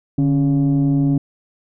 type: tone pair together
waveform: sine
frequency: 146.59 / 277.2 Hz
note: D3 / C#4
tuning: -3 / 0 cents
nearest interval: major seventh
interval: 1103 cents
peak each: -14 dBFS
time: 0.18-1.18 s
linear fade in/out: 5 ms
effects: tanh soft clip ceiling -10 dBFS